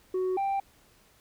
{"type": "tone pair in turn", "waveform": "sine", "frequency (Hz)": [371.2, 786.5], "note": ["F#4", "G5"], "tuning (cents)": [6, 6], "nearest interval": "octave + minor second", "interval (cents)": 1300, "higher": "second", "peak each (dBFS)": -23, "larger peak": "neither", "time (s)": [[0.14, 0.37], [0.37, 0.6]], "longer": "neither", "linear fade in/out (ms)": 5, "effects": ["tanh soft clip ceiling -25 dBFS", "pink hiss -61 dBFS RMS until 1.2 s"]}